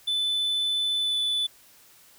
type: tone with pitch glide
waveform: triangle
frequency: 3506 to 3482 Hz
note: A7 to A7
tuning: -7 to -19 cents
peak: -22 dBFS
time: 0.07-1.47 s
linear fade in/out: 10 ms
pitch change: -12 cents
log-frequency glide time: 0.99-1.17 s
effects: white hiss -55 dBFS RMS until 2.18 s